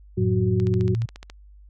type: harmonic tone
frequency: 92.5 Hz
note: F#2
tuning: in tune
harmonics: 1 / 2 / 4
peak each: -25 / -25 / -25 dBFS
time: 0.17-0.95 s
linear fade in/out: 10 ms
type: tone with pitch glide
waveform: sine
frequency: 112.1 to 114.72 Hz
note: A2 to A#2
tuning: +33 to -27 cents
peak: -21 dBFS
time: 0.18-1.06 s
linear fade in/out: 10 ms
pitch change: +40 cents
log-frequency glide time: 0.55-0.69 s
type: click train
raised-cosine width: 0.2 ms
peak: -22 dBFS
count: 11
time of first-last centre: 0.6-1.299 s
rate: 14.3 Hz
effects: added 50 Hz sine -45 dBFS peak until 1.69 s